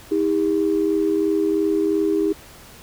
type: tone pair together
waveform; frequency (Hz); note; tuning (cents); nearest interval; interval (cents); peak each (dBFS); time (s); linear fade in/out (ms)
sine; 319 / 401.9; D#4 / G4; +43 / +43; major third; 400; -19; 0.11-2.33; 10
effects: tanh soft clip ceiling -9 dBFS + pink hiss -44 dBFS RMS until 2.82 s